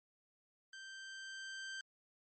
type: tone with level ramp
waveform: sawtooth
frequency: 1565 Hz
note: G6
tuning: 3 cents flat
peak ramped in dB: -46 to -39 dBFS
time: 0.73-1.81 s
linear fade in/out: 2 ms
effects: low-pass 10000 Hz 12 dB/octave + MP3 32 kbps